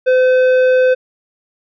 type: tone with tanh clipping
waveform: triangle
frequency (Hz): 511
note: C5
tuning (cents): -41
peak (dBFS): -10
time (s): 0.06-0.95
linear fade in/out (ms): 20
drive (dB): 14
effects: none